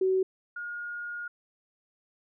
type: tone pair in turn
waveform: sine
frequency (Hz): 377 / 1429.1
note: F#4 / F6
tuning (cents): +32 / +39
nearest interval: octave + major seventh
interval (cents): 2307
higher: second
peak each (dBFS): -22 / -34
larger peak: first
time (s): 0.01-0.23 / 0.56-1.28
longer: second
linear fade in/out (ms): 5
effects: none